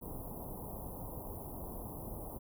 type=band-stop noise; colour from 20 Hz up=pink; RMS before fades=-44 dBFS; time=0.01-2.39 s; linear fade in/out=20 ms; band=1000 to 11000 Hz; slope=48 dB/octave; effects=none